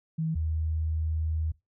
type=tone pair in turn; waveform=sine; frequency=160.2 / 79.25 Hz; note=E3 / D#2; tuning=-49 / +32 cents; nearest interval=octave; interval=1219 cents; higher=first; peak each=-26 dBFS; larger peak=neither; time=0.18-0.35 / 0.35-1.52 s; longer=second; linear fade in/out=10 ms; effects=noise-tail reverb RT60 0.2 s tail -20 dB re dry